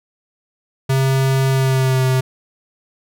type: tone with pitch glide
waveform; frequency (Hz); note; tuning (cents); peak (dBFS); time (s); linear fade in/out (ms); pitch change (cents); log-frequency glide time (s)
square; 133.7 to 130.12; C3 to C3; +38 to -9; -14; 0.89-2.21; 10; -47; 1.5-2.04
effects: none